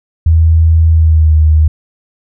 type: tone with pitch glide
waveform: sine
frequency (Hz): 81.1 to 77.71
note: E2 to D#2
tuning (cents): -28 to -2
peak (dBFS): -4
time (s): 0.26-1.68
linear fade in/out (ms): 5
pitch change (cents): -74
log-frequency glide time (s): 0.91-1.35
effects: none